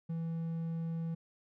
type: tone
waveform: triangle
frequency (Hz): 164.81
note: E3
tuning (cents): 0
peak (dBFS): -32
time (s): 0.09-1.15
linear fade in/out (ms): 10
effects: none